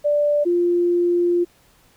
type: tone pair in turn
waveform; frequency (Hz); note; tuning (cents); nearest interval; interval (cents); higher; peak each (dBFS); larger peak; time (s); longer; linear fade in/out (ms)
sine; 587.3 / 349.2; D5 / F4; 0 / 0; major sixth; 900; first; -15 / -15; neither; 0.04-0.45 / 0.45-1.45; second; 20
effects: pink hiss -56 dBFS RMS until 1.96 s

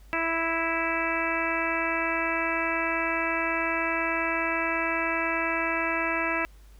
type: harmonic tone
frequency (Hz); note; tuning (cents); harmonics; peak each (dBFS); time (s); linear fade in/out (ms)
329.6; E4; 0; 1 / 2 / 3 / 4 / 5 / 6 / 7 / 8; -33 / -33 / -33 / -33 / -33 / -33 / -33 / -33; 0.13-6.45; 0
effects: added 50 Hz sine -48 dBFS peak until 6.79 s + pink hiss -61 dBFS RMS until 6.79 s

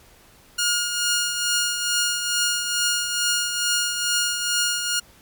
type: tone with tremolo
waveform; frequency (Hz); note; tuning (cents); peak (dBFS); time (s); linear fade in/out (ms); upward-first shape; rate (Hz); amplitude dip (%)
10% pulse; 1425; F6; +34; -10; 0.58-5; 10; triangle; 2.3; 55
effects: pink hiss -52 dBFS RMS until 5.21 s + MP3 96 kbps

